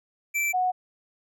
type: tone pair in turn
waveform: square / sine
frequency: 2334 / 735.2 Hz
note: D7 / F#5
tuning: -11 / -11 cents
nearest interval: octave + minor sixth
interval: 2000 cents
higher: first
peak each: -24 / -21 dBFS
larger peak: second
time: 0.34-0.53 / 0.53-0.72 s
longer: neither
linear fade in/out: 20 ms
effects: none